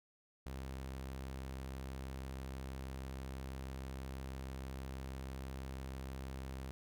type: tone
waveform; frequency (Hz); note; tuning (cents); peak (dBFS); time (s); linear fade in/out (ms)
sawtooth; 66.2; C2; +21; -39; 0.46-6.71; 0
effects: none